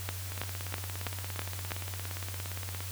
two click trains, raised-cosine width 0.3 ms, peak -16 / -23 dBFS, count 6 / 44, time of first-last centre 0.09-1.719 / 0.32-2.806 s, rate 3.07 / 17.3 Hz, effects added 93 Hz sine -38 dBFS peak until 2.91 s + white hiss -43 dBFS RMS until 2.91 s

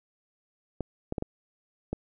clicks, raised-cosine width 2 ms, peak -17 dBFS, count 5, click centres 0.807 / 1.124 / 1.182 / 1.224 / 1.93 s, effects none

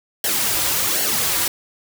white noise with flanger, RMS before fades -20 dBFS, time 0.24-1.48 s, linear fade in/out 2 ms, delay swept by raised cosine 0.8 to 4.7 ms, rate 1.3 Hz, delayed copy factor -0.7, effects none

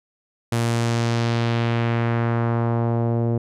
sawtooth tone with low-pass filter sweep, 116.8 Hz, A#2, 4 cents sharp, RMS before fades -21 dBFS, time 0.52-3.38 s, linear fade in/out 5 ms, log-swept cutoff 11000 to 490 Hz, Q 1.2, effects none

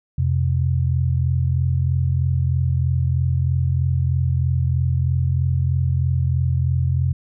sine tone pair together, 86.56 / 129.7 Hz, F2 / C3, -15 / -15 cents, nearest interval perfect fifth, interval 700 cents, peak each -19 dBFS, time 0.18-7.13 s, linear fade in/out 5 ms, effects none

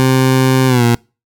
20% pulse tone with pitch glide, 130.81 to 118.58 Hz, C3 to A#2, 0 to +30 cents, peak -4 dBFS, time 0-0.95 s, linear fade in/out 0 ms, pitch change -170 cents, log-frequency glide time 0.67-0.84 s, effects noise-tail reverb RT60 0.3 s tail -25 dB re dry

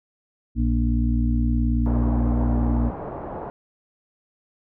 harmonic tone, 59.1 Hz, A#1, 24 cents sharp, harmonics 1 / 2 / 4 / 5, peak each -20 / -26 / -24 / -30 dBFS, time 0.55-2.92 s, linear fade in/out 50 ms
white low-pass noise, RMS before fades -33 dBFS, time 1.86-3.5 s, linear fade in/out 0 ms, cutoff 890 Hz, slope 24 dB/octave
effects none

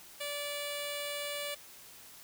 10% pulse tone with notch filter, 580 Hz, D5, 22 cents flat, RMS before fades -38 dBFS, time 0.2-1.55 s, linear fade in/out 10 ms, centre 1400 Hz, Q 1.1, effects white hiss -53 dBFS RMS until 2.23 s

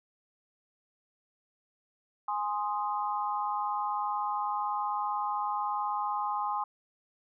sine chord, Ab major, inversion none, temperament equal, 830.6 / 1046.5 / 1244.5 Hz, Ab5 / C6 / Eb6, 0 / 0 / 0 cents, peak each -32 / -33 / -36 dBFS, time 2.28-6.64 s, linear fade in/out 5 ms, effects none

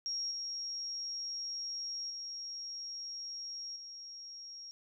sine tone with level steps, 5588 Hz, F8, in tune, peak -34 / -37 / -40 / -45 dBFS, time 0.06-4.71 s, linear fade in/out 0 ms, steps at 0.31 / 2.1 / 3.76 s, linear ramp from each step 2 ms, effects none

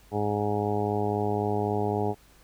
harmonic tone, 103.83 Hz, G#2, in tune, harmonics 1 / 2 / 3 / 4 / 5 / 6 / 7 / 8 / 9, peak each -31 / -33 / -34 / -29 / -39 / -38 / -33 / -33 / -43 dBFS, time 0.11-2.15 s, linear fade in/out 50 ms, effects added 50 Hz sine -58 dBFS peak until 2.43 s + pink hiss -58 dBFS RMS until 2.43 s

